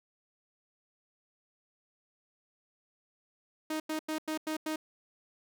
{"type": "tone bursts", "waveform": "sawtooth", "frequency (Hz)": 311.9, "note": "D#4", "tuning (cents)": 4, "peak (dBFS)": -28, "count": 6, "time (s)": [3.7, 4.76], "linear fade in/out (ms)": 5, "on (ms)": 100, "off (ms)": 92, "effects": []}